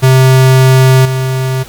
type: tone with level steps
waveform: square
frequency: 130.81 Hz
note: C3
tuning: in tune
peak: -4 / -12 dBFS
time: 0.02-1.64 s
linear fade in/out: 20 ms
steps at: 1.05 s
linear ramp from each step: 5 ms
effects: pink hiss -33 dBFS RMS until 1.68 s